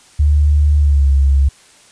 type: tone with pitch glide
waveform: sine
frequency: 73.7 to 68.76 Hz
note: D2 to C#2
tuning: +7 to -13 cents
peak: -8 dBFS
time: 0.19-1.49 s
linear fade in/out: 10 ms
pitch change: -120 cents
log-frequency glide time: 0.78-1.09 s
effects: white hiss -46 dBFS RMS until 1.91 s + resampled to 22050 Hz